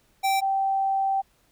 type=tone pair in turn; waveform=square / sine; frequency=778 / 778 Hz; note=G5 / G5; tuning=-13 / -13 cents; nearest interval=unison; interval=0 cents; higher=neither; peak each=-21 dBFS; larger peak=neither; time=0.23-0.41 / 0.41-1.22 s; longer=second; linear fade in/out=20 ms; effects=pink hiss -64 dBFS RMS until 1.51 s

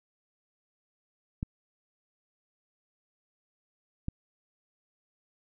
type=clicks; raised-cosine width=5 ms; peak=-19 dBFS; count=2; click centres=1.429 / 4.084 s; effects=none

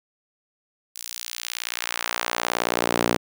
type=tone with high-pass filter sweep; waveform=sawtooth; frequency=59 Hz; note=A#1; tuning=22 cents sharp; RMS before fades=-27 dBFS; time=0.95-3.17 s; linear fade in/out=10 ms; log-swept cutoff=6500 to 260 Hz; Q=0.82; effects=none

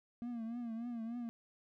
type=tone with vibrato; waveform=triangle; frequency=233.1 Hz; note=A#3; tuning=in tune; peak=-37 dBFS; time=0.22-1.29 s; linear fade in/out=0 ms; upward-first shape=triangle; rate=3.4 Hz; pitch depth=91 cents each way; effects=none

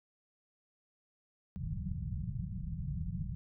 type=low-pass noise; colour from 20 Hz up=white; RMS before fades=-38 dBFS; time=1.56-3.35 s; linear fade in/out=0 ms; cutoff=190 Hz; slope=96 dB/octave; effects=none

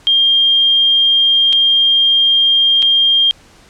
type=tone with dropouts; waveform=sine; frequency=3207 Hz; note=G7; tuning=39 cents sharp; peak=-8 dBFS; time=0.07-3.31 s; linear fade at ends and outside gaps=0 ms; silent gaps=1.526-1.53 / 2.822-2.826 s; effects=pink hiss -45 dBFS RMS until 3.69 s + low-pass 8000 Hz 12 dB/octave

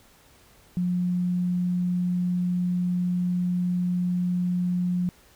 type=tone; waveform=sine; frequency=178.6 Hz; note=F3; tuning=39 cents sharp; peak=-22 dBFS; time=0.77-5.09 s; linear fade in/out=0 ms; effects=pink hiss -56 dBFS RMS until 5.35 s

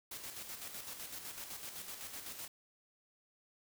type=noise with tremolo; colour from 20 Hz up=white; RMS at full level=-45 dBFS; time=0.11-2.48 s; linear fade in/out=5 ms; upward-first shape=square; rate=7.9 Hz; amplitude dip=45%; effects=none

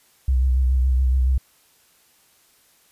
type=tone with vibrato; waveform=sine; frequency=64.3 Hz; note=C2; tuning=30 cents flat; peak=-15 dBFS; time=0.28-1.38 s; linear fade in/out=5 ms; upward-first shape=sine; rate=7.1 Hz; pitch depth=47 cents each way; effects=white hiss -58 dBFS RMS until 2.91 s + resampled to 32000 Hz

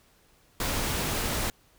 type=noise; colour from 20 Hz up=pink; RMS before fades=-29 dBFS; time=0.6-1.5 s; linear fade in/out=2 ms; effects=pink hiss -62 dBFS RMS until 1.78 s

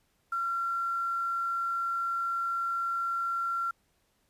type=tone with quantisation; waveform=sine; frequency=1368 Hz; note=F6; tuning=36 cents flat; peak=-28 dBFS; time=0.32-3.71 s; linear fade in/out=5 ms; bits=9; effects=pink hiss -72 dBFS RMS until 4.29 s + resampled to 32000 Hz

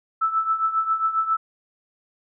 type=tone with tremolo; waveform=sine; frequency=1316 Hz; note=E6; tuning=3 cents flat; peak=-16 dBFS; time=0.21-1.37 s; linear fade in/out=10 ms; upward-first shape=triangle; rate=7.4 Hz; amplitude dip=80%; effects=none

